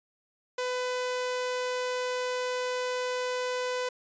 sawtooth tone, 501 Hz, B4, 25 cents sharp, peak -25 dBFS, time 0.58-3.89 s, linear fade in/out 5 ms, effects resampled to 16000 Hz

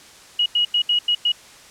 sine tone bursts at uneven times, 2900 Hz, F#7, 35 cents flat, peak -15 dBFS, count 6, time 0.39-0.46 / 0.55-0.65 / 0.74-0.82 / 0.89-0.99 / 1.08-1.15 / 1.25-1.32 s, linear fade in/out 5 ms, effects white hiss -45 dBFS RMS until 1.7 s + low-pass 8000 Hz 12 dB/octave

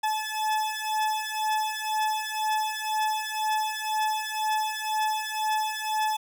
40% pulse beating tone pair, 862 / 864 Hz, A5 / A5, -36 / -32 cents, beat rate 2 Hz, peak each -28 dBFS, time 0.03-6.17 s, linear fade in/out 10 ms, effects none

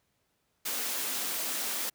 white high-pass noise, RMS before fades -33 dBFS, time 0.65-1.9 s, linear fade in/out 10 ms, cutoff 200 Hz, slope 48 dB/octave, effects pink hiss -75 dBFS RMS until 1.94 s + high-pass 60 Hz 12 dB/octave

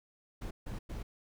brown noise bursts at uneven times, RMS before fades -40 dBFS, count 3, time 0.41-0.51 / 0.66-0.79 / 0.89-1.03 s, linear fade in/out 10 ms, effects none

